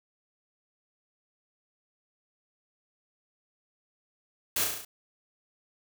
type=noise with echo; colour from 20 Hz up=white; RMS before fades=-28 dBFS; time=4.56-4.64 s; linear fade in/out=5 ms; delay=35 ms; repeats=6; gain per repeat=-3 dB; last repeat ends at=4.85 s; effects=none